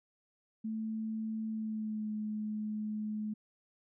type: tone with pitch glide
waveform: sine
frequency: 220 to 213.4 Hz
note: A3 to G#3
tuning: 0 to +47 cents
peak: -34 dBFS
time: 0.64-3.34 s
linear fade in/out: 10 ms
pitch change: -53 cents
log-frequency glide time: 1.49-2.11 s
effects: none